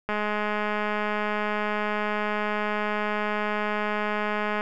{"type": "click train", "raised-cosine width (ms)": 0.5, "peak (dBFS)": -13, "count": 950, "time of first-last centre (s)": [0.09, 4.609], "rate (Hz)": 210, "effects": []}